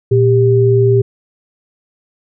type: tone pair together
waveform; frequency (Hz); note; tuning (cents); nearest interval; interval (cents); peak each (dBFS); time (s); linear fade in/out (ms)
sine; 117.6 / 395.6; A#2 / G4; +16 / +16; octave + major sixth; 2100; -10; 0.11-1.02; 10
effects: none